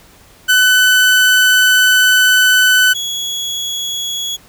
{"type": "tone pair in turn", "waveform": "30% pulse", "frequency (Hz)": [1504, 3353], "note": ["F#6", "G#7"], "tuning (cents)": [28, 16], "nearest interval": "octave + major second", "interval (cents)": 1388, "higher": "second", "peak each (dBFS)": [-5, -16], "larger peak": "first", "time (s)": [[0.48, 2.94], [2.94, 4.37]], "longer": "first", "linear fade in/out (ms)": 20, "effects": ["pink hiss -45 dBFS RMS until 4.48 s"]}